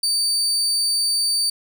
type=tone; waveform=30% pulse; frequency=4605 Hz; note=D8; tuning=35 cents flat; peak=-15 dBFS; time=0.03-1.5 s; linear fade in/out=5 ms; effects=none